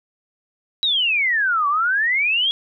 sine exponential two-way sweep, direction down then up, 3924 to 1123 to 3363 Hz, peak -16 dBFS, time 0.83-2.51 s, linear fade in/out 0 ms, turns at 1.68 s, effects none

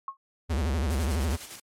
sine tone with exponential decay, 1086 Hz, C#6, 36 cents flat, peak -27 dBFS, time 0.08-0.17 s, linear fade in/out 2 ms, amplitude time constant 19 ms
square tone with vibrato, 74.1 Hz, D2, 16 cents sharp, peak -25 dBFS, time 0.49-1.37 s, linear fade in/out 20 ms, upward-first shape sine, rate 12 Hz, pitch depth 250 cents each way
white noise with tremolo, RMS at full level -39 dBFS, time 0.9-1.6 s, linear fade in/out 5 ms, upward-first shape square, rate 9.9 Hz, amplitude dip 45%
effects low-pass 11000 Hz 12 dB/octave + MP3 96 kbps

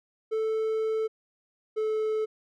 triangle tone pair in turn, 440 / 434.2 Hz, A4 / A4, 0 / -23 cents, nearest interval unison, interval 23 cents, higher first, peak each -23 dBFS, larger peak neither, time 0.31-1.08 / 1.76-2.26 s, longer first, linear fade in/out 20 ms, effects none

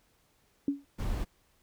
sine tone with exponential decay, 281.4 Hz, C#4, 26 cents sharp, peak -22 dBFS, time 0.68-0.85 s, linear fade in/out 2 ms, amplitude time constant 36 ms
brown noise, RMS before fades -32 dBFS, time 0.98-1.25 s, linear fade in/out 20 ms
effects pink hiss -69 dBFS RMS until 1.62 s

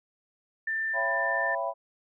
sine tone, 1783 Hz, A6, 22 cents sharp, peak -27 dBFS, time 0.67-1.55 s, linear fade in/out 5 ms
sine chord, C# half-diminished seventh, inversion none, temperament equal with one note detuned, 554.4 / 670.4 / 784 / 987.8 Hz, C#5 / E5 / G5 / B5, 0 / +29 / 0 / 0 cents, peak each -34 / -31 / -36 / -33 dBFS, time 0.93-1.74 s, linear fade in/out 50 ms
effects none

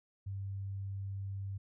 sine tone, 98 Hz, G2, in tune, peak -37 dBFS, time 0.26-1.58 s, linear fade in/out 10 ms, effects none

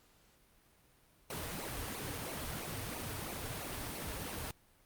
pink noise with flanger, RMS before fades -41 dBFS, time 1.3-4.51 s, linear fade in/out 2 ms, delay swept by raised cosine 0.57 to 5.77 ms, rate 3 Hz, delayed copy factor -0.7, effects pink hiss -67 dBFS RMS until 4.85 s + Opus 48 kbps

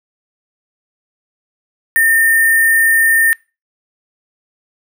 sine tone with sample-and-hold, 1817 Hz, A#6, 45 cents flat, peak -8 dBFS, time 1.96-3.33 s, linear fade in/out 0 ms, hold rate 11025 Hz, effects noise-tail reverb RT60 0.3 s tail -26 dB re dry

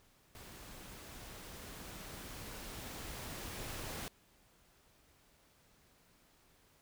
pink noise with level ramp, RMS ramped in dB -53 to -43 dBFS, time 0.35-4.08 s, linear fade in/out 0 ms, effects pink hiss -68 dBFS RMS until 6.81 s

